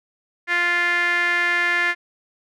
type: tone with band-pass filter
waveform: sawtooth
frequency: 349.2 Hz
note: F4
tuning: in tune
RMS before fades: -20 dBFS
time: 0.47-1.95 s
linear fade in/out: 50 ms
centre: 1900 Hz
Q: 7.1
effects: none